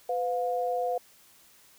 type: tone pair together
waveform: sine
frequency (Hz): 502 / 710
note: B4 / F5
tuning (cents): +28 / +28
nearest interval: tritone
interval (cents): 600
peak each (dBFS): -29 / -29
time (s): 0.09-0.98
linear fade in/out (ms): 5
effects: white hiss -58 dBFS RMS until 1.78 s